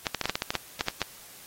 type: clicks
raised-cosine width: 0.2 ms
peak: -9 dBFS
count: 12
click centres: 0.068 / 0.147 / 0.213 / 0.256 / 0.296 / 0.355 / 0.421 / 0.505 / 0.553 / 0.809 / 0.884 / 1.017 s
effects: white hiss -49 dBFS RMS until 1.46 s + AAC 48 kbps